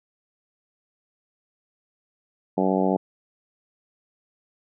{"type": "harmonic tone", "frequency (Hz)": 94.7, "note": "F#2", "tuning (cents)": 41, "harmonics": [2, 3, 4, 5, 6, 7, 8, 9], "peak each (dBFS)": [-24, -26, -27, -28, -29, -29, -30, -31], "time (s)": [2.57, 2.97], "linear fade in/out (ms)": 10, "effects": []}